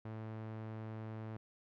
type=tone with low-pass filter; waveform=sawtooth; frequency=110 Hz; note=A2; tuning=in tune; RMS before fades=-45 dBFS; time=0.05-1.37 s; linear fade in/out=5 ms; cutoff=1800 Hz; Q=0.62; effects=none